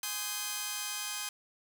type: chord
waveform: 5% pulse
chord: Ab major seventh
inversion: none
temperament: just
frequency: 830.6 / 1038.3 / 1245.9 / 1557.4 Hz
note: Ab5 / C6 / Eb6 / G6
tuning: 0 / -14 / +2 / -12 cents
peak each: -30 dBFS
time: 0.03-1.29 s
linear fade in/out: 2 ms
effects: none